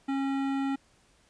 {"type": "tone with hard clipping", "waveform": "sine", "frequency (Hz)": 272.9, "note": "C#4", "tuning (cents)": -27, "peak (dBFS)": -29, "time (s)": [0.08, 0.76], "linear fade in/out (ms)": 10, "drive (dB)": 16, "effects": ["pink hiss -64 dBFS RMS until 1.29 s", "resampled to 22050 Hz"]}